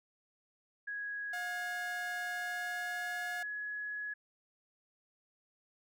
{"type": "tone with pitch glide", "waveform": "sine", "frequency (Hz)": [1661.2, 1685.4], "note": ["G#6", "G#6"], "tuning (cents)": [0, 25], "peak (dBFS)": -37, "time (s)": [0.87, 4.14], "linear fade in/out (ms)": 10, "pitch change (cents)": 25, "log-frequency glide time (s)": [2.31, 3.27]}
{"type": "tone", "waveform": "sawtooth", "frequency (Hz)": 715, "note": "F5", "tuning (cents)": 41, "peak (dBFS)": -37, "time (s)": [1.33, 3.43], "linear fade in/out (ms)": 5}
{"effects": []}